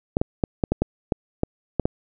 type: clicks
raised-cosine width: 2 ms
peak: -6 dBFS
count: 10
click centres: 0.169 / 0.215 / 0.438 / 0.638 / 0.72 / 0.82 / 1.122 / 1.434 / 1.797 / 1.855 s
effects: none